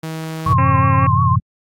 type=tone; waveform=sawtooth; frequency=160 Hz; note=D#3; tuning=49 cents sharp; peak=-20 dBFS; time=0.03-0.53 s; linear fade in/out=5 ms
type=chord; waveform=sine; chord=F# half-diminished seventh; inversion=none; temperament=equal; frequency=92.5 / 110 / 130.81 / 164.81 Hz; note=F#2 / A2 / C3 / E3; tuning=0 / 0 / 0 / 0 cents; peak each=-18 / -19 / -17 / -21 dBFS; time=0.46-1.4 s; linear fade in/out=10 ms
type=tone with vibrato; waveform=sine; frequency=1081 Hz; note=C#6; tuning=44 cents flat; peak=-15 dBFS; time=0.46-1.36 s; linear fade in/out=5 ms; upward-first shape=triangle; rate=5.6 Hz; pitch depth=80 cents each way
type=harmonic tone; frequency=268.3 Hz; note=C4; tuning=44 cents sharp; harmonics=1 / 2 / 3 / 4 / 5 / 6 / 7 / 8 / 9 / 10; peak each=-24 / -27 / -29 / -30 / -31 / -32 / -32 / -33 / -34 / -34 dBFS; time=0.58-1.07 s; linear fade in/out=5 ms
effects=AAC 64 kbps